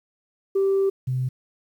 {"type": "tone pair in turn", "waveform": "sine", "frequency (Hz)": [389.9, 128.47], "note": ["G4", "C3"], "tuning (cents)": [-9, -31], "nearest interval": "octave + perfect fifth", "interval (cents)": 1922, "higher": "first", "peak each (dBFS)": [-16, -21], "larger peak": "first", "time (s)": [[0.55, 0.9], [1.07, 1.29]], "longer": "first", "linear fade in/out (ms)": 10, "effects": ["tanh soft clip ceiling -15 dBFS", "9-bit"]}